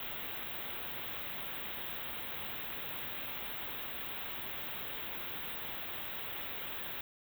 white band-stop noise, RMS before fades -41 dBFS, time 0-7.01 s, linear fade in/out 2 ms, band 3800 to 14000 Hz, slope 96 dB/octave, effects none

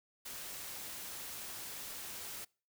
white noise, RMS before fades -45 dBFS, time 0.25-2.45 s, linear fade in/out 10 ms, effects noise-tail reverb RT60 0.4 s tail -26 dB re dry

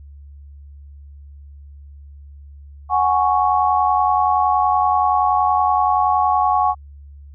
sine chord, F# suspended second, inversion none, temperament equal, 740 / 830.6 / 1108.7 Hz, F#5 / G#5 / C#6, 0 / 0 / 0 cents, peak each -18 dBFS, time 2.89-6.75 s, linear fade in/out 50 ms, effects added 71 Hz sine -37 dBFS peak until 7.34 s

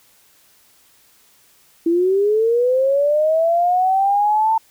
sine linear sweep, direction up, 328 to 900 Hz, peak -13 dBFS, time 1.86-4.58 s, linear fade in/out 5 ms, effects white hiss -54 dBFS RMS until 4.7 s

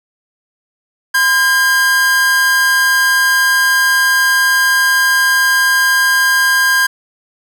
45% pulse tone pair together, 1024 / 1612.4 Hz, C6 / G6, -38 / +48 cents, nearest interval minor sixth, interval 786 cents, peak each -19 / -10 dBFS, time 1.14-6.87 s, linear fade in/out 10 ms, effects none

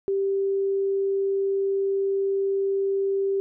sine tone, 392 Hz, G4, in tune, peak -21 dBFS, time 0.08-3.4 s, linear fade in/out 0 ms, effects none

